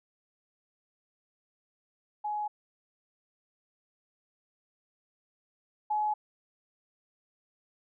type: tone pair in turn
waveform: sine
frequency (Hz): 840 / 846.8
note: G#5 / G#5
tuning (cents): +19 / +33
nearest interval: unison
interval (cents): 14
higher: second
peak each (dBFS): -30 / -26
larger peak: second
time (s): 2.24-2.48 / 5.9-6.14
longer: neither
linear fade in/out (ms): 10
effects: none